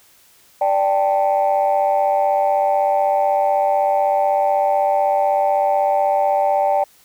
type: chord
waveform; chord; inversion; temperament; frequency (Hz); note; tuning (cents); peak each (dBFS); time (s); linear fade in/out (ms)
sine; D suspended fourth; none; equal; 587.3 / 784 / 880; D5 / G5 / A5; 0 / 0 / 0; -17 / -16 / -21; 0.61-6.84; 5
effects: tanh soft clip ceiling -8 dBFS + white hiss -52 dBFS RMS until 7.04 s